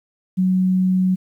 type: tone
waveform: sine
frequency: 185.6 Hz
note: F#3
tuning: 6 cents sharp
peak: -14 dBFS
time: 0.37-1.16 s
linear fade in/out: 20 ms
effects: 9-bit